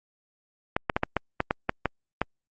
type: clicks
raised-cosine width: 0.5 ms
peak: -8 dBFS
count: 10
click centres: 0.765 / 0.898 / 0.965 / 1.034 / 1.167 / 1.404 / 1.509 / 1.694 / 1.857 / 2.216 s
effects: Opus 48 kbps